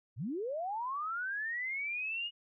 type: linear sweep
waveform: sine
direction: up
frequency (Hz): 87.31 to 2900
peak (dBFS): -34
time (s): 0.16-2.31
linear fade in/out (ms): 50
effects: none